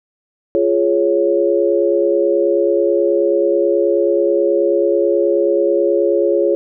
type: chord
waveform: sine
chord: Db major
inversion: first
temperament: just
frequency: 346.5 / 415.8 / 554.4 Hz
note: F4 / Ab4 / Db5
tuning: -14 / +2 / 0 cents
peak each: -16 dBFS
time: 0.55-6.55 s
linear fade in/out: 0 ms
effects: none